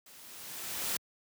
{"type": "noise with level ramp", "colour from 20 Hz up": "white", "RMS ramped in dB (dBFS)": [-55, -32], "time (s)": [0.06, 0.97], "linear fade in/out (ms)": 5, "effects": ["high-pass 80 Hz 12 dB/octave"]}